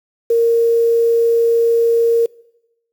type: tone with quantisation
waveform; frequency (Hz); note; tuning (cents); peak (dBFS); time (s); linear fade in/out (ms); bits
sine; 463.3; A#4; -11; -10; 0.3-2.26; 5; 6
effects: noise-tail reverb RT60 0.9 s tail -23 dB re dry